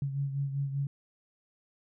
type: beating tone pair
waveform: sine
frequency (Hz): 138.59 / 143.69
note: C#3 / D3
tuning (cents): 0 / -37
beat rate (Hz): 5.1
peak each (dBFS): -30 / -38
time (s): 0.02-0.87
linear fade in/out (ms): 2
effects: none